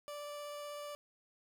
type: tone with vibrato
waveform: 30% pulse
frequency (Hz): 585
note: D5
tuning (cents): -7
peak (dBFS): -40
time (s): 0.08-0.95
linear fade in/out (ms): 0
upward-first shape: triangle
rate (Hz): 16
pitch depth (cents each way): 8
effects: none